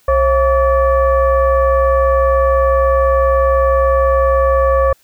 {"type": "tone with frequency modulation", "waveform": "sine", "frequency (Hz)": 539, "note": "C#5", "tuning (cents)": -49, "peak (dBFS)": -9, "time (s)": [0.08, 4.93], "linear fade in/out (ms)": 5, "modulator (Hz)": 602, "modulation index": 1, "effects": ["white hiss -54 dBFS RMS until 5.03 s"]}